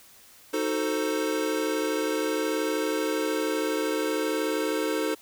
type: chord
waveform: square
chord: D# diminished seventh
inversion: none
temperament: equal with one note detuned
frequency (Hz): 311.1 / 370 / 442.8 / 523.3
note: D#4 / F#4 / A4 / C5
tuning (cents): 0 / 0 / +11 / 0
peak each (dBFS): -30 / -35 / -30 / -33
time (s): 0.53-5.15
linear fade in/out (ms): 10
effects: white hiss -53 dBFS RMS until 5.21 s